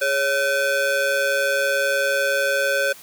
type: ring-modulated tone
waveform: square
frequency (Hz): 485.5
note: B4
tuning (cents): -30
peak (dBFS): -16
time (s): 0.01-2.93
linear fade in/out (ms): 10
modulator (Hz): 1040
effects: white hiss -44 dBFS RMS until 3.02 s + high-pass 80 Hz 12 dB/octave